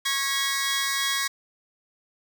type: tone cluster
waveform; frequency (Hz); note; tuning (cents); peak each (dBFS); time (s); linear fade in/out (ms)
15% pulse; 1101 / 1650 / 1919; C#6 / G#6 / A#6; -12 / -12 / +50; -22; 0.05-1.28; 10
effects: none